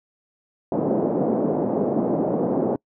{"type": "band-pass noise", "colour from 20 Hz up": "pink", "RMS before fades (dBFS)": -22, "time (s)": [0.72, 2.76], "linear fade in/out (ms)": 2, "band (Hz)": [190, 660], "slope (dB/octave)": 24, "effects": ["noise-tail reverb RT60 0.1 s tail -26 dB re dry"]}